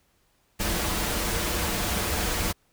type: noise with comb filter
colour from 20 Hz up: pink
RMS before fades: -27 dBFS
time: 0.59-2.53 s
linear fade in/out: 20 ms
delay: 7.5 ms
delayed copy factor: -0.55
effects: pink hiss -67 dBFS RMS until 2.72 s